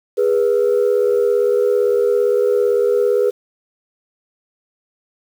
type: tone pair together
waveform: sine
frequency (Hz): 410.5 / 488.2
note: G#4 / B4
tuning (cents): -20 / -20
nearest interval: minor third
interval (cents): 300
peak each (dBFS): -14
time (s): 0.17-3.31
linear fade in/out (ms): 20
effects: tanh soft clip ceiling -8 dBFS + 7-bit